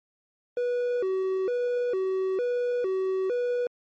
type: tone with vibrato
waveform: triangle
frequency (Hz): 430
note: A4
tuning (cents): -40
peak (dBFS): -22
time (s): 0.57-3.67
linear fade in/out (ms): 2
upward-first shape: square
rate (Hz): 1.1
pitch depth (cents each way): 220
effects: MP3 32 kbps